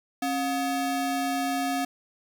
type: ring-modulated tone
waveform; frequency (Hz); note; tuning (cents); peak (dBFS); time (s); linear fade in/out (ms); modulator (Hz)
square; 493.9; B4; 0; -23; 0.22-1.85; 5; 223
effects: 9-bit